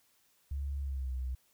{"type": "tone with pitch glide", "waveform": "sine", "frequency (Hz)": [70, 63.82], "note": ["C#2", "C2"], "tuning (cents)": [18, -43], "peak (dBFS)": -33, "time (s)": [0.51, 1.35], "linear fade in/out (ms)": 5, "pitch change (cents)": -161, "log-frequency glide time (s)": [0.8, 1.13], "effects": ["white hiss -70 dBFS RMS until 1.53 s"]}